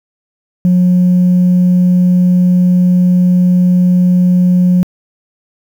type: tone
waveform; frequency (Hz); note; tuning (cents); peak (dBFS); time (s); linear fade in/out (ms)
sine; 180; F#3; -47; -4; 0.65-4.83; 0
effects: tanh soft clip ceiling -4 dBFS + 7-bit